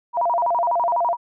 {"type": "tone with vibrato", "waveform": "sine", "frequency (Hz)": 812, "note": "G#5", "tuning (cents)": -39, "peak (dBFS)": -17, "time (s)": [0.13, 1.17], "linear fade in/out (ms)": 50, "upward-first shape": "square", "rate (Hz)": 12, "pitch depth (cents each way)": 290, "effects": []}